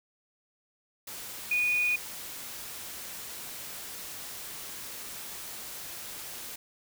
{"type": "tone in noise", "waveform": "sine", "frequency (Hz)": 2463, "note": "D#7", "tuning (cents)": -18, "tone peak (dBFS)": -24, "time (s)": [1.51, 1.96], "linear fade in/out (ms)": 5, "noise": "white", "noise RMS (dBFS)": -41, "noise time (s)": [1.07, 6.56], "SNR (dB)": 14, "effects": []}